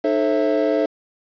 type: tone cluster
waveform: triangle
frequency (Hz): 303.7 / 437.3 / 536 / 659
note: D#4 / A4 / C5 / E5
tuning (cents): -42 / -11 / +42 / -1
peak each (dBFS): -20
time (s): 0.04-0.86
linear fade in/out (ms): 5
effects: resampled to 11025 Hz + 7-bit